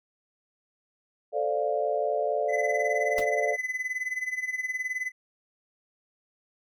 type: chord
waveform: sine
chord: D minor seventh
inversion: second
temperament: equal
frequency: 440 / 523.3 / 587.3 / 698.5 Hz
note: A4 / C5 / D5 / F5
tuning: 0 / 0 / 0 / 0 cents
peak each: -30 / -33 / -28 / -30 dBFS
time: 1.32-3.57 s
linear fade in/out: 50 ms
type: tone with tremolo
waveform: triangle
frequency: 2015 Hz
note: B6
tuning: 34 cents sharp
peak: -24 dBFS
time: 2.48-5.12 s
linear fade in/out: 50 ms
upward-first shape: sine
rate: 19 Hz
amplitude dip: 80%
type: noise with exponential decay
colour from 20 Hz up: pink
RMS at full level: -31 dBFS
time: 3.18-3.28 s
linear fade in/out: 1 ms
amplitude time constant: 20 ms
effects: none